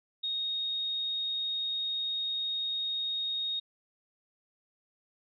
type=tone; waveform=sine; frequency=3729 Hz; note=A#7; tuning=in tune; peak=-30 dBFS; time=0.23-3.6 s; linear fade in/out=10 ms; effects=none